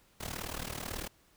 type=noise with amplitude modulation; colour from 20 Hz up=pink; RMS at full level=-36 dBFS; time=0.2-1.08 s; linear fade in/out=10 ms; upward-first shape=sine; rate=38.2 Hz; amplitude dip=85%; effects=pink hiss -66 dBFS RMS until 1.36 s